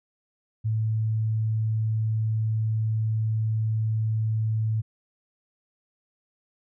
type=tone; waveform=sine; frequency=110 Hz; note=A2; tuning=in tune; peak=-22 dBFS; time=0.64-4.82 s; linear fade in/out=20 ms; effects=none

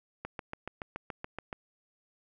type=click train; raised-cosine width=0.5 ms; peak=-22 dBFS; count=10; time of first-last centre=0.25-1.528 s; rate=7.04 Hz; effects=none

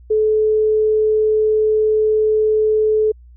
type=tone; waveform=sine; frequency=431.6 Hz; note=A4; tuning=33 cents flat; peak=-12 dBFS; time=0.1-3.12 s; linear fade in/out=10 ms; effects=added 60 Hz sine -40 dBFS peak until 3.36 s

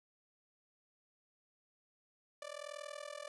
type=tone with amplitude modulation; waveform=sawtooth; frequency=587.3 Hz; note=D5; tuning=in tune; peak=-37 dBFS; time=2.42-3.28 s; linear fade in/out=2 ms; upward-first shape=sine; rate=41.1 Hz; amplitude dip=95%; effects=resampled to 24000 Hz

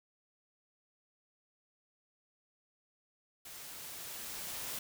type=noise with level ramp; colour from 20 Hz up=white; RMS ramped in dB=-49 to -40 dBFS; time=3.45-4.79 s; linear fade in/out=5 ms; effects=none

